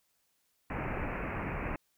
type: low-pass noise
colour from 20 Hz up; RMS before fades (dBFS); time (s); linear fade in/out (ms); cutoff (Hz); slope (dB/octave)
pink; -36; 0.7-1.76; 2; 2600; 96
effects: white hiss -75 dBFS RMS until 1.97 s